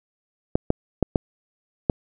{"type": "clicks", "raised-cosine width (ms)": 2, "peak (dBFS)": -4, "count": 5, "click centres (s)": [0.555, 0.704, 1.027, 1.158, 1.898], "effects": []}